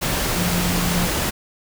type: tone in noise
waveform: sine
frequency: 176.1 Hz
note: F3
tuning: 15 cents sharp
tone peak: -21 dBFS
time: 0.36-1.07 s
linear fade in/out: 20 ms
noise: pink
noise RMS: -22 dBFS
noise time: 0.01-1.31 s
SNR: -2 dB
effects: none